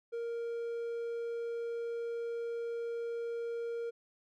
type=tone; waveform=triangle; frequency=466.8 Hz; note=A#4; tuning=2 cents sharp; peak=-33 dBFS; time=0.12-3.91 s; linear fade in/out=20 ms; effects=none